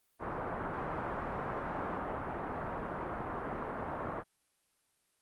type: low-pass noise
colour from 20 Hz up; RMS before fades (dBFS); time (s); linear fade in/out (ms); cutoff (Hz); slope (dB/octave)
white; -38; 0.19-4.24; 50; 1300; 24
effects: white hiss -75 dBFS RMS until 5.21 s + Opus 32 kbps